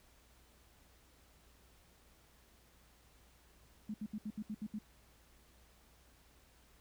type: tone bursts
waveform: sine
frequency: 212.7 Hz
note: G#3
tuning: 42 cents sharp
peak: -38 dBFS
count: 8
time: 3.89-4.788 s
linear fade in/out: 5 ms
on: 51 ms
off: 70 ms
effects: added 60 Hz sine -67 dBFS peak until 6.8 s + pink hiss -67 dBFS RMS until 6.8 s